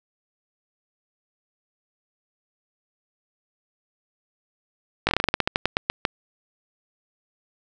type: slowing click train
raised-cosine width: 0.3 ms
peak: -3 dBFS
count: 16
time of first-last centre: 5.07-6.052 s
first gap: 19 ms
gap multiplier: 1.16
effects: none